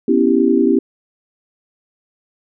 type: chord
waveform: sine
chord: C# half-diminished seventh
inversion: third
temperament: equal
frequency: 246.9 / 277.2 / 329.6 / 392 Hz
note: B3 / C#4 / E4 / G4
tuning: 0 / 0 / 0 / 0 cents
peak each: -16 dBFS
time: 0.08-0.79 s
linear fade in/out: 5 ms
effects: none